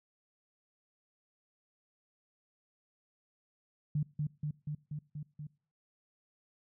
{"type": "tone with echo", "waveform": "sine", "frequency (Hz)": 149.4, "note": "D3", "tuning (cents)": 30, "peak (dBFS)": -28, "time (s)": [3.95, 4.03], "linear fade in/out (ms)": 5, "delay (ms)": 240, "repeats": 6, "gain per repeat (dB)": -2, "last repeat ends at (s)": 5.47, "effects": ["noise-tail reverb RT60 0.5 s tail -24 dB re dry"]}